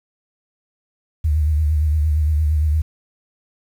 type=tone with vibrato; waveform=sine; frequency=76.4 Hz; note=D#2; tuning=31 cents flat; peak=-14 dBFS; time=1.24-2.82 s; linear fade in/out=10 ms; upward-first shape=triangle; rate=8.7 Hz; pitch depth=81 cents each way; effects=8-bit